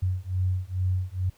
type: beating tone pair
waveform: sine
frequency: 91.2 / 93.5 Hz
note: F#2 / F#2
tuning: -24 / +19 cents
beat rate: 2.3 Hz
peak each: -27 dBFS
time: 0.02-1.3 s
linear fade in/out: 10 ms
effects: pink hiss -61 dBFS RMS until 1.37 s